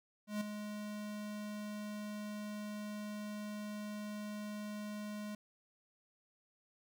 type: tone with ADSR envelope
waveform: square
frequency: 209.4 Hz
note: G#3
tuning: 15 cents sharp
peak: -34 dBFS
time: 0.27-5.35 s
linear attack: 140 ms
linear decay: 6 ms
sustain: -8 dB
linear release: 3 ms
effects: none